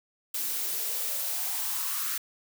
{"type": "noise with high-pass filter sweep", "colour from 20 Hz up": "blue", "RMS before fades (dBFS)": -31, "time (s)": [0.34, 2.18], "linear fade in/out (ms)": 5, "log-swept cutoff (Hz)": [270, 1400], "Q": 4, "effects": []}